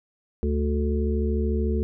harmonic tone, 73.42 Hz, D2, in tune, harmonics 1 / 3 / 5 / 6, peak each -23 / -28 / -30 / -31 dBFS, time 0.43-1.83 s, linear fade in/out 0 ms, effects none

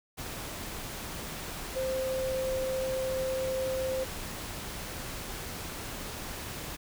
sine tone in noise, 523.3 Hz, C5, in tune, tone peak -29 dBFS, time 1.75-4.05 s, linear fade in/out 20 ms, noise pink, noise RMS -39 dBFS, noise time 0.17-6.77 s, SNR +7 dB, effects none

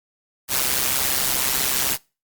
white noise with amplitude modulation, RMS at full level -18 dBFS, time 0.48-1.98 s, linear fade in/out 50 ms, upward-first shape sine, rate 132 Hz, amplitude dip 80%, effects noise-tail reverb RT60 0.3 s tail -24 dB re dry + Opus 48 kbps

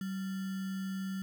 sine tone with sample-and-hold, 191.1 Hz, G3, 44 cents flat, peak -34 dBFS, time 0.01-1.22 s, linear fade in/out 2 ms, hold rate 1575 Hz, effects none

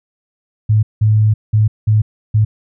sine tone bursts at uneven times, 107.6 Hz, A2, 38 cents flat, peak -8 dBFS, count 5, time 0.69-0.83 / 1.01-1.34 / 1.53-1.68 / 1.87-2.02 / 2.34-2.45 s, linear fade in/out 10 ms, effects none

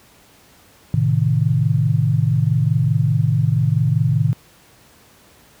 sine chord, A diminished, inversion none, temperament equal, 110 / 130.81 / 155.56 Hz, A2 / C3 / Eb3, 0 / 0 / 0 cents, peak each -18 dBFS, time 0.94-4.33 s, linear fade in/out 0 ms, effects pink hiss -50 dBFS RMS until 5.6 s + high-pass 60 Hz 12 dB/octave

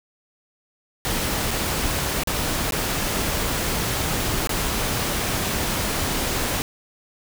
pink noise with dropouts, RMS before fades -24 dBFS, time 1.05-6.62 s, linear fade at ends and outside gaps 0 ms, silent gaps 1.508-1.512 / 2.235-2.273 / 2.708-2.722 / 4.472-4.493 s, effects none

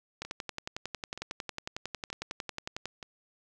two click trains, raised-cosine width 0.2 ms, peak -18 / -24 dBFS, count 30 / 4, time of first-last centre 0.22-2.856 / 0.25-3.028 s, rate 11 / 1.08 Hz, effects none

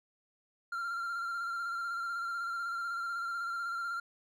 triangle tone with vibrato, 1379 Hz, F6, 22 cents flat, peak -32 dBFS, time 0.72-4 s, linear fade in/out 5 ms, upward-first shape square, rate 16 Hz, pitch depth 26 cents each way, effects none

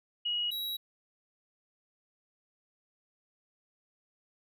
sine / square tone pair in turn, 2900 / 3871 Hz, F#7 / B7, -35 / -35 cents, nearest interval perfect fourth, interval 500 cents, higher second, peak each -29 / -34 dBFS, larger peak first, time 0.25-0.51 / 0.51-0.77 s, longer neither, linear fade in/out 10 ms, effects none

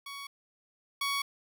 15% pulse tone pair in turn, 1120 / 1120 Hz, C#6 / C#6, +18 / +18 cents, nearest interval unison, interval 0 cents, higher neither, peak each -34 / -23 dBFS, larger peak second, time 0.06-0.27 / 1.01-1.22 s, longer neither, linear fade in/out 5 ms, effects none

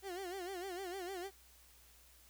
30% pulse tone with vibrato, 370 Hz, F#4, in tune, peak -39 dBFS, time 0.02-1.31 s, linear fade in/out 50 ms, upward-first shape sine, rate 6.6 Hz, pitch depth 120 cents each way, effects added 60 Hz sine -66 dBFS peak until 2.29 s + white hiss -64 dBFS RMS until 2.29 s

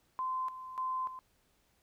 sine tone with tremolo, 1033 Hz, C6, 22 cents flat, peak -32 dBFS, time 0.19-1.19 s, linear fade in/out 0 ms, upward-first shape square, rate 1.7 Hz, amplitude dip 70%, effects pink hiss -72 dBFS RMS until 1.82 s

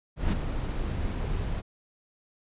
brown noise with ADSR envelope, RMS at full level -22 dBFS, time 0.16-1.62 s, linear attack 170 ms, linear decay 7 ms, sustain -8 dB, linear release 27 ms, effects resampled to 8000 Hz

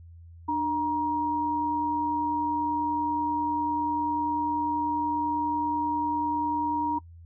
sine tone pair together, 298.3 / 945.9 Hz, D4 / A#5, +27 / +25 cents, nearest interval octave + minor sixth, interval 1998 cents, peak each -30 / -25 dBFS, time 0.48-6.99 s, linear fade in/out 10 ms, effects noise-tail reverb RT60 0.1 s tail -24 dB re dry + added 84 Hz sine -45 dBFS peak until 7.25 s

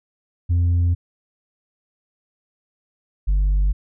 sine tone pair in turn, 86.8 / 48.71 Hz, F2 / G1, -10 / -10 cents, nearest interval minor seventh, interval 1000 cents, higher first, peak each -12 dBFS, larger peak neither, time 0.49-0.95 / 3.27-3.73 s, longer neither, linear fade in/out 20 ms, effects tanh soft clip ceiling -14 dBFS

